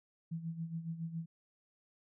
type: tone with tremolo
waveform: sine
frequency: 164.81 Hz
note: E3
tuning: in tune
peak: -35 dBFS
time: 0.31-1.26 s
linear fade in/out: 10 ms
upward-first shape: sine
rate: 7.2 Hz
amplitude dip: 70%
effects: none